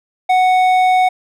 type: tone with hard clipping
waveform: sine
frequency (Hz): 740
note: F#5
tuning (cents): 0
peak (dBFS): -11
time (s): 0.29-1.09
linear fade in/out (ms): 10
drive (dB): 8
effects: none

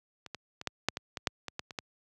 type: clicks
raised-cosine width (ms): 0.2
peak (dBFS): -26 / -21 / -23 / -13 / -8 / -17 / -18 / -8 / -19 / -17 / -26 / -17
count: 12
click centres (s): 0.263 / 0.347 / 0.614 / 0.673 / 0.886 / 0.971 / 1.172 / 1.272 / 1.483 / 1.594 / 1.708 / 1.788
effects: high-pass 80 Hz 12 dB/octave

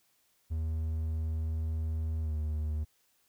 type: tone with pitch glide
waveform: triangle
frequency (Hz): 79.6 to 76.53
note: D#2 to D#2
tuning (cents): +40 to -28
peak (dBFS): -28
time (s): 0.5-2.85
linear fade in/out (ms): 20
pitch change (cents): -68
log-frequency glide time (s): 2.22-2.33
effects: white hiss -71 dBFS RMS until 3.28 s

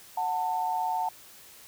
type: tone pair together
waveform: sine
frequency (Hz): 735 / 892.4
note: F#5 / A5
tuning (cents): -12 / +24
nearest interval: minor third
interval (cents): 336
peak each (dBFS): -30 / -28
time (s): 0.17-1.09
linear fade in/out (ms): 5
effects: white hiss -51 dBFS RMS until 1.67 s

